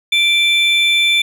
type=tone pair together; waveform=triangle; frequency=2349 / 3520 Hz; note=D7 / A7; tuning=0 / 0 cents; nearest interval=perfect fifth; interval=700 cents; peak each=-12 dBFS; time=0.12-1.22 s; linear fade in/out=5 ms; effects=none